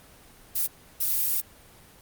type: noise bursts at uneven times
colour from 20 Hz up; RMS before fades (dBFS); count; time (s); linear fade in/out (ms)
violet; -25; 2; 0.55-0.67 / 1-1.41; 10
effects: pink hiss -52 dBFS RMS until 2.01 s + Opus 24 kbps